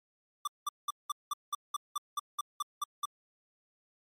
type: tone bursts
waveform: square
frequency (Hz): 1174.7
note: D6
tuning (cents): 0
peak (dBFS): -31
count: 13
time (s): 0.45-3.055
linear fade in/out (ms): 5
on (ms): 25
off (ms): 190
effects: MP3 64 kbps